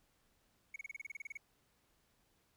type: tone bursts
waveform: triangle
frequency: 2216 Hz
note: C#7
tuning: 1 cent flat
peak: -40 dBFS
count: 13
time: 0.74-1.373 s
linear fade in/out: 5 ms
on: 21 ms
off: 30 ms
effects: pink hiss -75 dBFS RMS until 2.56 s